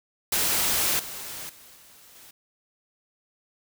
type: noise with level steps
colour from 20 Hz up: white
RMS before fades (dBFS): -24 / -37 / -50 / -52 / -49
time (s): 0.32-2.31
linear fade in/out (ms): 5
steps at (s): 0.99 / 1.49 / 1.75 / 2.15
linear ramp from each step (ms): 5
effects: none

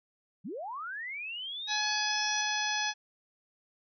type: linear sweep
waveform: sine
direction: up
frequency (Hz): 142.9 to 6020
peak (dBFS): -36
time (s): 0.44-2.43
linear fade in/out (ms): 20
type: harmonic tone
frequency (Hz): 845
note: G#5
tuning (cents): +30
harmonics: 1 / 2 / 3 / 4 / 5 / 6 / 7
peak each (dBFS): -35 / -34 / -37 / -37 / -41 / -38 / -38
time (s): 1.67-2.94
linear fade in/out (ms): 50
effects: none

